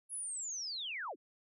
sine linear sweep, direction down, 10730 to 212.2 Hz, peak -38 dBFS, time 0.09-1.16 s, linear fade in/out 50 ms, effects none

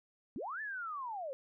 sine linear two-way sweep, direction up then down, 184.9 to 1777 to 509 Hz, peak -38 dBFS, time 0.36-1.33 s, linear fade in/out 0 ms, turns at 0.61 s, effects none

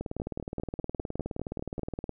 two click trains, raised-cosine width 2 ms, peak -20 / -21 dBFS, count 41 / 9, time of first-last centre 0.01-2.093 / 0.2-1.794 s, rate 19.2 / 5.02 Hz, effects none

